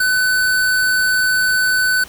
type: tone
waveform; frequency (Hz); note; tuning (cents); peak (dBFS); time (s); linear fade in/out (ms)
square; 1506; F#6; +30; -14; 0-2.04; 5
effects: pink hiss -39 dBFS RMS until 2.08 s